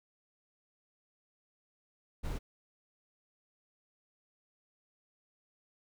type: noise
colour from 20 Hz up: brown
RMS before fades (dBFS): -36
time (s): 2.23-2.39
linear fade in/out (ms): 20
effects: none